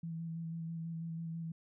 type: tone with vibrato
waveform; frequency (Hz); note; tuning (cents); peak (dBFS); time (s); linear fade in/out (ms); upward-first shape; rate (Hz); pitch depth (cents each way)
sine; 164.81; E3; 0; -38; 0.03-1.52; 5; square; 6.1; 16
effects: none